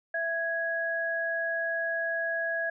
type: tone pair together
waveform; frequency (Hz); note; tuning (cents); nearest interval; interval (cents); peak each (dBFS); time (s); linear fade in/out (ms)
sine; 663.8 / 1661.2; E5 / G#6; +12 / 0; octave + major third; 1588; -32 / -29; 0.14-2.7; 5
effects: none